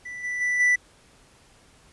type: tone with level steps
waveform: triangle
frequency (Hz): 1975.5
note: B6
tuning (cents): 0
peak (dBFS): -32 / -25 / -20 / -15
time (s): 0.05-0.76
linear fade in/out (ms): 10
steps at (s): 0.23 / 0.4 / 0.59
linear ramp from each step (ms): 20
effects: pink hiss -56 dBFS RMS until 1.92 s + resampled to 24000 Hz